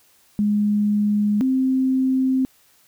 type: tone pair in turn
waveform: sine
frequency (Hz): 207.7 / 261.5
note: G#3 / C4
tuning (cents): 0 / -1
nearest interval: major third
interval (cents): 399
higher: second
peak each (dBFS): -16 / -16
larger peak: neither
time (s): 0.39-1.41 / 1.41-2.45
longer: second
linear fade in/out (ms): 0
effects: white hiss -57 dBFS RMS until 2.87 s